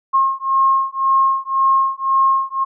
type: beating tone pair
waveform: sine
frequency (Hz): 1074 / 1075.9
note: C6 / C6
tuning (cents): +45 / +48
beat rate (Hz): 1.9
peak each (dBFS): -16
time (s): 0.13-2.65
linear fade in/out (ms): 20
effects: none